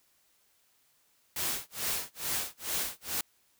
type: noise with tremolo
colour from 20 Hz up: white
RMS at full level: -31 dBFS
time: 1.36-3.21 s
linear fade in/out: 2 ms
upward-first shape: sine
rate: 2.3 Hz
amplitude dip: 100%
effects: white hiss -69 dBFS RMS until 3.59 s